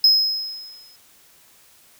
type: tone with exponential decay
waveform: triangle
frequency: 5120 Hz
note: D#8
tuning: 49 cents sharp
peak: -8 dBFS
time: 0.04-0.96 s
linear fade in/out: 2 ms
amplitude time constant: 200 ms
effects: white hiss -53 dBFS RMS until 1.99 s